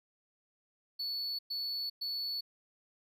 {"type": "tone bursts", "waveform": "triangle", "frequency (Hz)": 4435, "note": "C#8", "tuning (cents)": 0, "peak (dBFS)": -33, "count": 3, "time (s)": [0.99, 2.41], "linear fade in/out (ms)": 10, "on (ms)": 400, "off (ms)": 110, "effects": []}